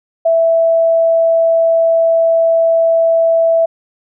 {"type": "tone", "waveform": "sine", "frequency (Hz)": 660, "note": "E5", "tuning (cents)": 2, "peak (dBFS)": -8, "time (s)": [0.25, 3.66], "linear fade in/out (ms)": 10, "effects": []}